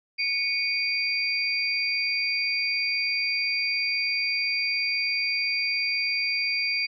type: tone cluster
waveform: sine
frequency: 2233 / 2450 / 4704 Hz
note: C#7 / D#7 / D8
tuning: +12 / -27 / +2 cents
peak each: -28 dBFS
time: 0.18-6.87 s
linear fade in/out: 20 ms
effects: none